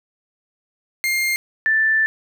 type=tone pair in turn; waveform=40% pulse / sine; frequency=2116 / 1765.5 Hz; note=C7 / A6; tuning=+19 / +5 cents; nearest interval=minor third; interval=314 cents; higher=first; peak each=-17 / -14 dBFS; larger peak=second; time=1.04-1.36 / 1.66-2.06 s; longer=second; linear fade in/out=0 ms; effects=none